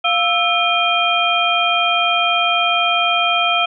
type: tone cluster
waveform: sine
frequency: 699 / 1318 / 2443 / 3182 Hz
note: F5 / E6 / D#7 / G7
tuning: +1 / -1 / -32 / +25 cents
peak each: -19 dBFS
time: 0.04-3.66 s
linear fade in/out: 10 ms
effects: none

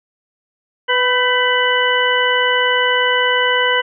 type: harmonic tone with a mistuned harmonic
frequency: 497.2 Hz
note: B4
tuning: 12 cents sharp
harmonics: 1 / 2 / 3 / 4 / 6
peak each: -19 / -19 / -19 / -19 / -19 dBFS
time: 0.88-3.82 s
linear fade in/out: 20 ms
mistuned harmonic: 3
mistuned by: +42 cents
effects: none

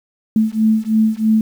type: beating tone pair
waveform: sine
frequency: 217.6 / 220.7 Hz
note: A3 / A3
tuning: -19 / +5 cents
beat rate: 3.1 Hz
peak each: -15 dBFS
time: 0.36-1.41 s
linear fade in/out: 2 ms
effects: 7-bit

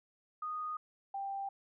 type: tone pair in turn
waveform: sine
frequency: 1238 / 788.1 Hz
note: D#6 / G5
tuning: -9 / +9 cents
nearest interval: minor sixth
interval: 782 cents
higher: first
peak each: -36 / -36 dBFS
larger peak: neither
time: 0.42-0.77 / 1.14-1.49 s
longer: neither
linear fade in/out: 5 ms
effects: none

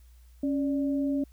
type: tone pair together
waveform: sine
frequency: 277.2 / 587.3 Hz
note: C#4 / D5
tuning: 0 / 0 cents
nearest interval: octave + minor second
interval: 1300 cents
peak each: -25 / -36 dBFS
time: 0.43-1.24 s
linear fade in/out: 5 ms
effects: added 60 Hz sine -51 dBFS peak until 1.32 s + white hiss -67 dBFS RMS until 1.32 s

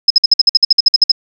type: tone bursts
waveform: sine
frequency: 5120 Hz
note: D#8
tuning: 49 cents sharp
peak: -3 dBFS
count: 14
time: 0.08-1.118 s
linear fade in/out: 5 ms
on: 24 ms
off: 54 ms
effects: none

